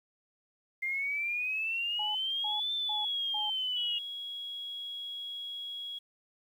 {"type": "exponential two-way sweep", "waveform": "sine", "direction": "up then down", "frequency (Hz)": [2093, 3568, 2849], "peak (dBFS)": -30, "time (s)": [0.82, 3.99], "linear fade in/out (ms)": 10, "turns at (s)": 2.73}
{"type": "tone bursts", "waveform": "sine", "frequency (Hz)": 846, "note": "G#5", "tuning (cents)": 32, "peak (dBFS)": -36, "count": 4, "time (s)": [1.99, 3.5], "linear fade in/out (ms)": 5, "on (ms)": 160, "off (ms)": 290}
{"type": "tone", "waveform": "sine", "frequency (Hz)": 3322, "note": "G#7", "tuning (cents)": 0, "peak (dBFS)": -37, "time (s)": [3.76, 5.99], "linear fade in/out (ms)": 10}
{"effects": ["10-bit"]}